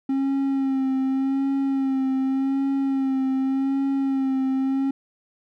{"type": "tone with vibrato", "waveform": "triangle", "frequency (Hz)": 268.9, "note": "C4", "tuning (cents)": 47, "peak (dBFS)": -18, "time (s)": [0.09, 4.91], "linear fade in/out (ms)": 5, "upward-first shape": "sine", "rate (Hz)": 0.86, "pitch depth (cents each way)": 30, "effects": []}